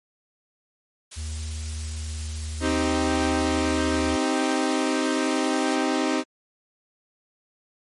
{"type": "noise", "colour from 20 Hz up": "blue", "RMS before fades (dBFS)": -34, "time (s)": [1.11, 5.76], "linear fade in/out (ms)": 10}
{"type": "tone with pitch glide", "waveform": "triangle", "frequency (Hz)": [77.78, 77.02], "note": ["D#2", "D#2"], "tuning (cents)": [0, -17], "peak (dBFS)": -27, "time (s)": [1.16, 4.17], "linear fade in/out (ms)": 20, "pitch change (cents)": -17, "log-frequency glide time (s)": [1.8, 3.81]}
{"type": "chord", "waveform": "sawtooth", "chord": "C minor", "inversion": "none", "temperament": "equal with one note detuned", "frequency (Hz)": [261.6, 312.2, 392], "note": ["C4", "Eb4", "G4"], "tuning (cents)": [0, 6, 0], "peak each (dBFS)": [-21, -21, -25], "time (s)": [2.6, 6.24], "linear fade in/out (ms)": 50}
{"effects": ["low-pass 8000 Hz 12 dB/octave", "MP3 48 kbps"]}